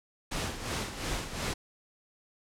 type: noise with tremolo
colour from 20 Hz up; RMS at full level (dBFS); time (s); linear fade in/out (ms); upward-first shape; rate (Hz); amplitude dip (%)
pink; -32; 0.31-1.54; 10; sine; 2.8; 65
effects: low-pass 9000 Hz 12 dB/octave

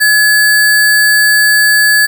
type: tone with sample-and-hold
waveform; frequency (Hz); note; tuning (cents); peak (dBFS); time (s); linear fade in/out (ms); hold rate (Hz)
sine; 1700; G#6; +40; -5; 0-2.07; 20; 6300
effects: none

